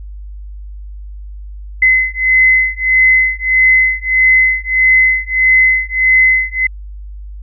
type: beating tone pair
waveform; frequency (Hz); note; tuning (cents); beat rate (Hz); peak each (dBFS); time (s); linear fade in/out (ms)
sine; 2041 / 2042.6; C7 / C7; -44 / -42; 1.6; -11; 1.82-6.67; 5
effects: added 50 Hz sine -26 dBFS peak until 7.42 s